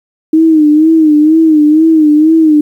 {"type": "tone with vibrato", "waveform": "sine", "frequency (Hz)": 311.1, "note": "D#4", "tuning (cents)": 0, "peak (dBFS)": -3, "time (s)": [0.33, 2.61], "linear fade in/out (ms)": 5, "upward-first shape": "sine", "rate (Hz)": 2.1, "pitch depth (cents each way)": 75, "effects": ["7-bit"]}